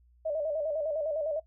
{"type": "tone with vibrato", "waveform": "sine", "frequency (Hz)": 609, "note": "D#5", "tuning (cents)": -37, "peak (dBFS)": -28, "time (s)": [0.25, 1.4], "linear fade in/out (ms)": 10, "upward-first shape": "square", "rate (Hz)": 9.9, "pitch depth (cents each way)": 77, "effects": ["noise-tail reverb RT60 0.1 s tail -17 dB re dry", "added 60 Hz sine -59 dBFS peak until 1.46 s"]}